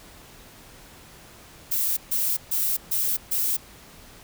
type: noise bursts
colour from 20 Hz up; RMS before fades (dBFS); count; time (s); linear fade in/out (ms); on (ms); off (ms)
violet; -24; 5; 1.71-3.57; 10; 260; 140
effects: pink hiss -48 dBFS RMS until 4.23 s